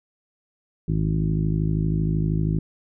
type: harmonic tone with a mistuned harmonic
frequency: 52.8 Hz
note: G#1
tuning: 29 cents sharp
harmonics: 1 / 2 / 3 / 4 / 5 / 6 / 7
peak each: -27 / -27 / -22 / -33 / -34 / -33 / -37 dBFS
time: 0.88-2.59 s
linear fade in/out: 5 ms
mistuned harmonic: 1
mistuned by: +42 cents
effects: none